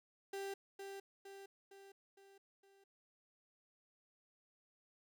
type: tone with echo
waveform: 35% pulse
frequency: 393 Hz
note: G4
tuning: 4 cents sharp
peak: -40 dBFS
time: 0.33-0.54 s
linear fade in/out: 5 ms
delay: 460 ms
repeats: 5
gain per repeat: -5 dB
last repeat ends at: 2.84 s
effects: none